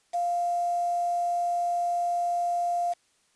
sine tone with quantisation, 698.5 Hz, F5, in tune, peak -24 dBFS, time 0.13-2.94 s, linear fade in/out 20 ms, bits 7, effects white hiss -67 dBFS RMS until 3.35 s + resampled to 22050 Hz

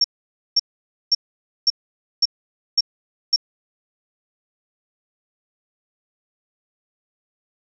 sine tone bursts, 5500 Hz, F8, 27 cents flat, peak -12 dBFS, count 7, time 0.01-3.361 s, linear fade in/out 5 ms, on 33 ms, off 520 ms, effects none

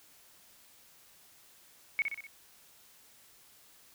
sine tone with echo, 2217 Hz, C#7, in tune, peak -25 dBFS, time 1.99-2.02 s, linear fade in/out 0 ms, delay 62 ms, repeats 4, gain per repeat -5 dB, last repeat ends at 2.268 s, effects white hiss -60 dBFS RMS until 3.94 s

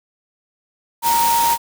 sine tone in noise, 932.3 Hz, A#5, in tune, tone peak -14 dBFS, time 1.02-1.58 s, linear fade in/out 50 ms, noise white, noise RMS -22 dBFS, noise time 1.02-1.58 s, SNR +5 dB, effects none

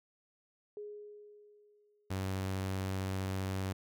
sine tone with exponential decay, 416.5 Hz, G#4, 5 cents sharp, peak -40 dBFS, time 0.77-2.43 s, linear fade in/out 1 ms, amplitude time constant 360 ms
sawtooth tone, 95.3 Hz, G2, 48 cents flat, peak -30 dBFS, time 2.1-3.73 s, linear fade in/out 10 ms
effects none

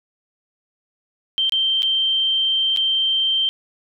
sine tone with dropouts, 3136 Hz, G7, in tune, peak -16 dBFS, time 1.38-3.49 s, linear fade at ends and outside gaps 0 ms, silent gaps 1.495-1.522 / 1.822-1.83 / 2.763-2.772 s, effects none

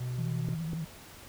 triangle tone, 124.6 Hz, B2, 16 cents sharp, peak -30 dBFS, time 0-0.55 s, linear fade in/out 10 ms
sine tone with vibrato, 162.2 Hz, E3, 28 cents flat, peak -32 dBFS, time 0.18-0.85 s, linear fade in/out 10 ms, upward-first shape sine, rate 12 Hz, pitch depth 69 cents each way
clicks, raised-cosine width 3 ms, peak -24 dBFS, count 2, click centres 0.487 / 0.733 s
effects pink hiss -50 dBFS RMS until 1.28 s

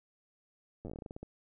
slowing click train, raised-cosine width 2 ms, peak -30 dBFS, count 14, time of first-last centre 0.85-1.23 s, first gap 9 ms, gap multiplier 1.18, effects none

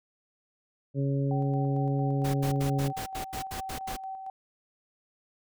harmonic tone, 138.59 Hz, C#3, in tune, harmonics 1 / 2 / 3 / 4, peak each -26 / -32 / -36 / -38 dBFS, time 0.94-2.93 s, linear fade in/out 50 ms
sine tone with tremolo, 767 Hz, G5, 38 cents flat, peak -34 dBFS, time 1.31-4.3 s, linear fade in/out 2 ms, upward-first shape square, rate 4.4 Hz, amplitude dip 40%
pink noise bursts, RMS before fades -37 dBFS, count 10, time 2.24-3.969 s, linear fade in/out 10 ms, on 100 ms, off 81 ms
effects none

